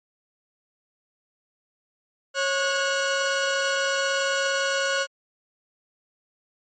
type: tone pair together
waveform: sawtooth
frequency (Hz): 548.6 / 1457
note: C#5 / F#6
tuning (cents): -18 / -27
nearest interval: octave + perfect fourth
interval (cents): 1691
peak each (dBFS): -21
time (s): 2.34-5.07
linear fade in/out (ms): 50
effects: MP3 32 kbps